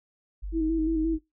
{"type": "tone", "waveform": "sine", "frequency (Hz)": 48.69, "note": "G1", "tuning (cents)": -11, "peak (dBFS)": -31, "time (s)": [0.42, 1.18], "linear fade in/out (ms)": 20}
{"type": "tone with vibrato", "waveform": "sine", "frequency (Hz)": 320.4, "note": "E4", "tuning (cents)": -49, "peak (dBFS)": -23, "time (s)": [0.52, 1.19], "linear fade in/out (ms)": 50, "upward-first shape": "square", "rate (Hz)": 5.7, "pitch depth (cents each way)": 32}
{"effects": ["noise-tail reverb RT60 0.2 s tail -23 dB re dry"]}